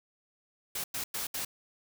white noise bursts at uneven times, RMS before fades -35 dBFS, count 4, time 0.75-0.84 / 0.94-1.04 / 1.14-1.27 / 1.34-1.45 s, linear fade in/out 5 ms, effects none

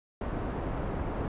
pink low-pass noise, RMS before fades -33 dBFS, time 0.21-1.28 s, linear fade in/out 2 ms, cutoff 1000 Hz, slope 12 dB/octave, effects resampled to 8000 Hz

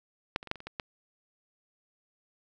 clicks, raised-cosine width 0.3 ms, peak -12 / -27 / -28 / -13 / -29 / -29 / -23 / -17 dBFS, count 8, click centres 0.361 / 0.429 / 0.473 / 0.514 / 0.557 / 0.604 / 0.67 / 0.798 s, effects none

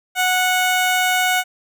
15% pulse tone, 736 Hz, F#5, 9 cents flat, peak -9 dBFS, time 0.15-1.44 s, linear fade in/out 50 ms, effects none

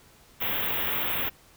white band-stop noise, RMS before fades -28 dBFS, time 0.4-1.3 s, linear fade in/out 20 ms, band 3600 to 13000 Hz, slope 96 dB/octave, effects pink hiss -56 dBFS RMS until 1.56 s

